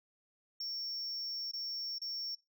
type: tone with dropouts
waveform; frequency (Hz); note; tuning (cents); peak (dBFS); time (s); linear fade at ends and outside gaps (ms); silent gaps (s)
sine; 5470; F8; -37; -35; 0.6-2.35; 5; 1.514-1.534 / 1.984-2.016
effects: noise-tail reverb RT60 0.2 s tail -21 dB re dry + tanh soft clip ceiling -36 dBFS